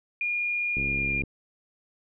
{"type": "tone with pitch glide", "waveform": "sine", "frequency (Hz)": [2425, 2405], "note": ["D#7", "D7"], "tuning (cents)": [-45, 41], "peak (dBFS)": -25, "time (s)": [0.21, 1.22], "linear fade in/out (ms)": 2, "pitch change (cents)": -14, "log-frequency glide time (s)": [0.81, 1.1]}
{"type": "click train", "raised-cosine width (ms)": 3, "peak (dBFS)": -22, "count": 33, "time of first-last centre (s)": [0.77, 1.236], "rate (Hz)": 68.6}
{"effects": []}